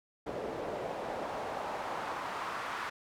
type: noise with band-pass filter sweep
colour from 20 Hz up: pink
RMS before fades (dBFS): -38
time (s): 0.26-2.9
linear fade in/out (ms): 10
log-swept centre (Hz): 470 to 1300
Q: 1.7
effects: none